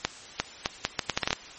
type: accelerating click train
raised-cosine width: 0.2 ms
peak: -6 dBFS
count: 11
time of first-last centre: 0.05-1.33 s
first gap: 350 ms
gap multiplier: 0.74
effects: white hiss -45 dBFS RMS until 1.58 s + MP3 32 kbps